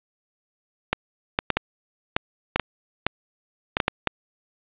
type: clicks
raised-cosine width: 0.3 ms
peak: -3 dBFS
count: 12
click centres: 0.93 / 1.389 / 1.503 / 1.57 / 2.165 / 2.56 / 2.597 / 3.066 / 3.769 / 3.802 / 3.881 / 4.073 s
effects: resampled to 8000 Hz + 7-bit